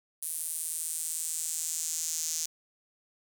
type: tone with high-pass filter sweep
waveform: square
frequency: 80.1 Hz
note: E2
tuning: 49 cents flat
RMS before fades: -34 dBFS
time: 0.22-2.46 s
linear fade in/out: 5 ms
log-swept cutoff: 10000 to 6400 Hz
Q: 3.5
effects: none